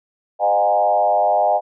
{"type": "tone with frequency modulation", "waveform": "sine", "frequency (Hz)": 713, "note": "F5", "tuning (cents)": 36, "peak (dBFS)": -13, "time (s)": [0.39, 1.61], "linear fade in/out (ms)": 50, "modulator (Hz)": 101, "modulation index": 1.4, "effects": []}